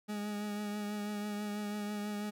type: tone with vibrato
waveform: 40% pulse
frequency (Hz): 207.7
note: G#3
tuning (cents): 0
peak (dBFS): -35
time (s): 0.08-2.31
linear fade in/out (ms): 20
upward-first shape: triangle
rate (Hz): 6.1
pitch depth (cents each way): 26
effects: none